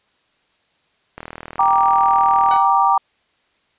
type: click train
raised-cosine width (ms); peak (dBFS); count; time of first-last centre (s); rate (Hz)
0.5; -16; 56; 1.18-2.562; 39.8
type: chord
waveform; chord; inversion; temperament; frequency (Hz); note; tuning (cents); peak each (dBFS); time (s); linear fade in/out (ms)
sine; G minor; none; just; 784 / 940.8 / 1176; G5 / Bb5 / D6; 0 / +16 / +2; -16; 1.59-2.98; 5
type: tone with exponential decay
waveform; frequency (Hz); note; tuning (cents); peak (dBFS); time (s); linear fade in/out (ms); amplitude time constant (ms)
sawtooth; 751; F#5; +26; -17; 2.51-2.75; 1; 51
effects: white hiss -62 dBFS RMS until 3.78 s + resampled to 8000 Hz